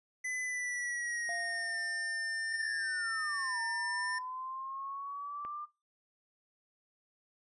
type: tone with pitch glide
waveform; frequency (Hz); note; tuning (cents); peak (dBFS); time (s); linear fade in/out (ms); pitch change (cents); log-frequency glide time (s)
square; 2009 to 1800.2; B6 to A6; +29 to +39; -35; 0.24-4.19; 10; -190; 0.43-1.79
type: tone with exponential decay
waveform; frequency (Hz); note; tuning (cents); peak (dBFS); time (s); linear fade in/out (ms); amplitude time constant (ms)
triangle; 692; F5; -16; -37; 1.29-3.13; 0; 400
type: linear two-way sweep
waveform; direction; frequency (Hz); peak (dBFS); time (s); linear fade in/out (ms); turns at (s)
sine; down then up; 1857 to 930 to 1199; -38; 2.51-5.66; 20; 3.61
type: click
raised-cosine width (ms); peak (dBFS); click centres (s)
0.5; -33; 5.45
effects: noise-tail reverb RT60 0.3 s tail -25 dB re dry + resampled to 24000 Hz